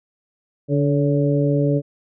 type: harmonic tone with a mistuned harmonic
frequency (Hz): 144.3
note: D3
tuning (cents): -30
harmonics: 1 / 2 / 3 / 4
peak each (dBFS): -18 / -21 / -23 / -24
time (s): 0.68-1.82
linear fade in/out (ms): 50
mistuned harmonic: 4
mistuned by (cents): -33
effects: none